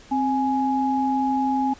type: tone pair together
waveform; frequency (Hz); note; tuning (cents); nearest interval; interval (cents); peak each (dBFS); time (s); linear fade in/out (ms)
sine; 263 / 835; C4 / G#5; +9 / +9; octave + minor sixth; 2000; -22; 0.11-1.74; 10
effects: pink hiss -48 dBFS RMS until 1.79 s + resampled to 16000 Hz